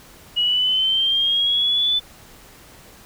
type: linear sweep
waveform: sine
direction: up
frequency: 2900 to 3509 Hz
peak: -16 dBFS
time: 0.36-2 s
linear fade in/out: 20 ms
effects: pink hiss -46 dBFS RMS until 3.05 s